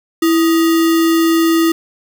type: tone with sample-and-hold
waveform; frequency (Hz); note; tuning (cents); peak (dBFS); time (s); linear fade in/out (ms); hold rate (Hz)
sine; 329.6; E4; 0; -9; 0.22-1.72; 5; 1575
effects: none